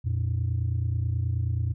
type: tone pair together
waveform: sine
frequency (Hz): 87.31 / 116.67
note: F2 / A#2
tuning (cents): 0 / +2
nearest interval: perfect fourth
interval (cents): 502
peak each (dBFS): -25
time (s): 0.04-1.74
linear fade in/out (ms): 20
effects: tanh soft clip ceiling -20 dBFS